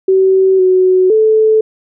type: tone with pitch steps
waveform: sine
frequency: 380.5 / 371 / 436.6 Hz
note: F#4 / F#4 / A4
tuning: +48 / +5 / -13 cents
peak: -6 dBFS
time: 0.08-1.61 s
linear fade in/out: 5 ms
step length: 510 ms
effects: none